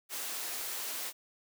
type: high-pass noise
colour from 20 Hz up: white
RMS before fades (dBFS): -38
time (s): 0.09-1.13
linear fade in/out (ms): 50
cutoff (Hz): 350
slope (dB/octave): 12
effects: none